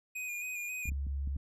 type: tone with vibrato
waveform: square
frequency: 2465 Hz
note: D#7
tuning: 17 cents flat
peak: -37 dBFS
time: 0.15-0.9 s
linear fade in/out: 10 ms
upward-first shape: square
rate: 3.7 Hz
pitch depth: 27 cents each way
type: clicks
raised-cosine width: 5 ms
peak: -32 dBFS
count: 6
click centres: 0.856 / 0.889 / 0.919 / 1.068 / 1.275 / 1.363 s
type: tone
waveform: sine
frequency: 69.3 Hz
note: C#2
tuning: in tune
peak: -32 dBFS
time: 0.87-1.37 s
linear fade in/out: 10 ms
effects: resampled to 32000 Hz